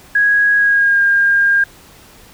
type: tone with pitch glide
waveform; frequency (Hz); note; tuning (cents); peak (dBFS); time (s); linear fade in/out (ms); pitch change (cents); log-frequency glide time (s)
sine; 1656 to 1609.8; G#6 to G6; -5 to +46; -9; 0.15-1.64; 5; -49; 0.57-1.02
effects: pink hiss -43 dBFS RMS until 2.33 s